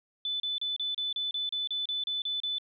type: tone bursts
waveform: sine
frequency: 3500 Hz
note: A7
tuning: 10 cents flat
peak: -29 dBFS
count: 13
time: 0.25-2.584 s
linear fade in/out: 2 ms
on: 150 ms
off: 32 ms
effects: none